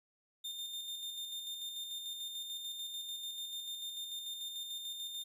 40% pulse tone with tremolo, 3621 Hz, A7, 49 cents sharp, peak -38 dBFS, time 0.44-5.24 s, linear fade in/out 10 ms, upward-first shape square, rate 6.8 Hz, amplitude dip 35%, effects none

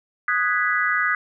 sine chord, G# minor seventh, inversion second, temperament equal, 1244.5 / 1480 / 1661.2 / 1975.5 Hz, D#6 / F#6 / G#6 / B6, 0 / 0 / 0 / 0 cents, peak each -24 dBFS, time 0.28-1.15 s, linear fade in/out 2 ms, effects none

